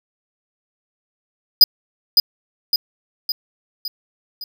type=tone with echo; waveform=square; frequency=4956 Hz; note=D#8; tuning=8 cents flat; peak=-4 dBFS; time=1.61-1.64 s; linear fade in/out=2 ms; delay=560 ms; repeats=5; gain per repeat=-5 dB; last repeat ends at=4.44 s; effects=none